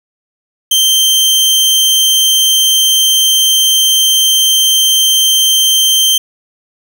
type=tone; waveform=sawtooth; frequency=3136 Hz; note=G7; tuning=in tune; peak=-4 dBFS; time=0.71-6.18 s; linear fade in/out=5 ms; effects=none